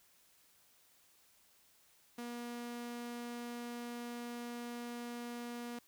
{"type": "tone", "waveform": "sawtooth", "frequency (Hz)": 239.2, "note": "A#3", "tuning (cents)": 45, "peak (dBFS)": -38, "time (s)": [2.18, 5.79], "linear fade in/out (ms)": 5, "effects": ["white hiss -68 dBFS RMS until 5.87 s"]}